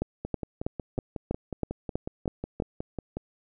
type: two click trains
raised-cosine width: 2 ms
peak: -14 / -19 dBFS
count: 9 / 17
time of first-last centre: 0.02-2.601 / 0.25-3.17 s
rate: 3.1 / 5.48 Hz
effects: none